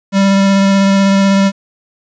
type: tone with vibrato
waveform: square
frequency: 196 Hz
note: G3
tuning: in tune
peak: -8 dBFS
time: 0.12-1.52 s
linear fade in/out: 50 ms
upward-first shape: square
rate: 16 Hz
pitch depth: 9 cents each way
effects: resampled to 16000 Hz + 7-bit